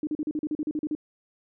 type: tone bursts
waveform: sine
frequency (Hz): 303.5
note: D#4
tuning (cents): -43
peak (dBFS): -25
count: 12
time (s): 0.03-0.951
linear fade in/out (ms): 2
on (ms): 41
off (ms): 39
effects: none